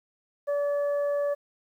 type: harmonic tone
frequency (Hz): 575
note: D5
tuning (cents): -37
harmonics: 1 / 2 / 3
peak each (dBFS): -24 / -40 / -44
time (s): 0.47-1.35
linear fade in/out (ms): 20
effects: 10-bit